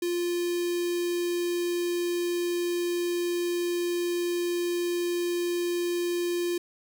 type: tone with notch filter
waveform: square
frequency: 349.2 Hz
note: F4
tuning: in tune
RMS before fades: -28 dBFS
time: 0.02-6.58 s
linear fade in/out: 5 ms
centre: 1200 Hz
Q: 0.77
effects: none